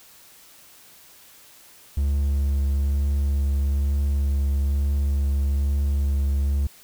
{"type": "tone with vibrato", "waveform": "triangle", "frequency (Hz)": 70.1, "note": "C#2", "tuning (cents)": 20, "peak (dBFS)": -17, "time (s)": [1.97, 6.67], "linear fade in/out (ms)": 5, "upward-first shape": "triangle", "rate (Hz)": 1.1, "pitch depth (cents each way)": 16, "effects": ["white hiss -50 dBFS RMS until 6.83 s"]}